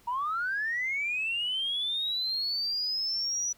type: linear sweep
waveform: sine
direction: up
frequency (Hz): 930 to 5920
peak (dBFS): -27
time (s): 0.07-3.53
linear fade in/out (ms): 10
effects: tanh soft clip ceiling -23 dBFS + pink hiss -61 dBFS RMS until 3.57 s